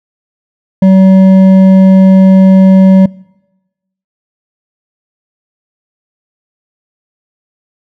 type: tone with hard clipping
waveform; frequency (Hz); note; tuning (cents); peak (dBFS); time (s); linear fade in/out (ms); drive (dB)
sine; 190; F#3; +46; -3; 0.82-3.06; 5; 7
effects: noise-tail reverb RT60 1.0 s tail -24 dB re dry